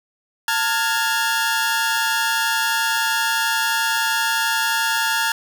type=tone cluster; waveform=sawtooth; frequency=899 / 1410 / 1667 Hz; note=A5 / F6 / G#6; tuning=+37 / +16 / +6 cents; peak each=-19 dBFS; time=0.48-5.32 s; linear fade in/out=2 ms; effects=none